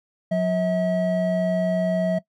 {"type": "tone pair together", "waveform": "triangle", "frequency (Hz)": [180.9, 644.2], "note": ["F#3", "E5"], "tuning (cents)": [-39, -40], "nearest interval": "octave + minor seventh", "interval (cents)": 2199, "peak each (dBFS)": -20, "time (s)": [0.31, 2.19], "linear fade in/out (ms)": 10, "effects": ["noise-tail reverb RT60 0.1 s tail -19 dB re dry"]}